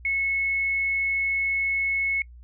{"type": "tone", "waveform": "sine", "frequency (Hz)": 2193, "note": "C#7", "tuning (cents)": -19, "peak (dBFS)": -22, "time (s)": [0.05, 2.22], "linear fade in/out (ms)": 2, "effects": ["noise-tail reverb RT60 0.1 s tail -25 dB re dry", "added 60 Hz sine -43 dBFS peak until 2.43 s"]}